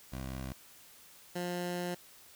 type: tone pair in turn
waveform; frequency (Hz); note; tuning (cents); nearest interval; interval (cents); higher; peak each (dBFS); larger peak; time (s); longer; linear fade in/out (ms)
15% pulse; 65.41 / 176.91; C2 / F3; 0 / +23; octave + perfect fourth; 1723; second; -32 / -28; second; 0.12-0.53 / 1.35-1.95; second; 10
effects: white hiss -57 dBFS RMS until 2.35 s